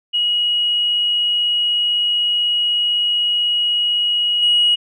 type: tone with level steps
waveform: sine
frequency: 2901 Hz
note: F#7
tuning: 35 cents flat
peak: -14 / -10 dBFS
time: 0.13-4.76 s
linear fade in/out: 20 ms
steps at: 4.42 s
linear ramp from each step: 10 ms
effects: tanh soft clip ceiling -7 dBFS